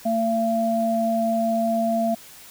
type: tone pair together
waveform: sine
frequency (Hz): 226.3 / 678.1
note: A3 / E5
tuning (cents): +49 / +49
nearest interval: octave + perfect fifth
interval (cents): 1900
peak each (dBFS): -23 / -21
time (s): 0.05-2.15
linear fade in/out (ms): 10
effects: white hiss -45 dBFS RMS until 2.5 s